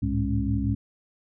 sine tone cluster, 65.4 / 103.8 / 109.7 / 205.3 / 274.5 Hz, C2 / G#2 / A2 / G#3 / C#4, 0 / 0 / -5 / -20 / -17 cents, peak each -29 dBFS, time 0.02-0.75 s, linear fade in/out 10 ms, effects none

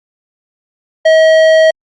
sine tone with tanh clipping, 638 Hz, D#5, 43 cents sharp, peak -6 dBFS, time 1.05-1.71 s, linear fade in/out 10 ms, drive 13 dB, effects Opus 48 kbps

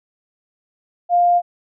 sine tone, 702 Hz, F5, 9 cents sharp, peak -11 dBFS, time 1.09-1.42 s, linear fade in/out 50 ms, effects none

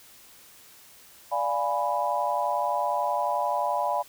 sine chord, D diminished seventh, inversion none, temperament equal, 587.3 / 698.5 / 830.6 / 987.8 Hz, D5 / F5 / Ab5 / Cb6, 0 / 0 / 0 / 0 cents, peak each -30 / -30 / -29 / -28 dBFS, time 1.31-4.03 s, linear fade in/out 20 ms, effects white hiss -52 dBFS RMS until 4.08 s

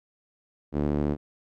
sawtooth tone with band-pass filter, 73.42 Hz, D2, in tune, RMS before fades -26 dBFS, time 0.72-1.17 s, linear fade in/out 50 ms, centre 300 Hz, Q 1.2, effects none

